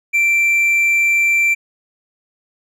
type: tone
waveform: triangle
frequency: 2349 Hz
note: D7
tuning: in tune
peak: -10 dBFS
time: 0.13-1.55 s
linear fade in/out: 20 ms
effects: none